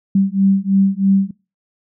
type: beating tone pair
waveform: sine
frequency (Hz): 193.3 / 196.4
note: G3 / G3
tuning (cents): -24 / +4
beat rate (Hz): 3.1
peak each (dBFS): -15 / -15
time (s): 0.15-1.31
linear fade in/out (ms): 5
effects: noise-tail reverb RT60 0.3 s tail -23 dB re dry